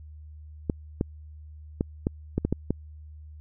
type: clicks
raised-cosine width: 3 ms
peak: -11 dBFS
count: 8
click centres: 0.698 / 1.011 / 1.809 / 2.069 / 2.38 / 2.45 / 2.526 / 2.706 s
effects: added 76 Hz sine -42 dBFS peak until 3.4 s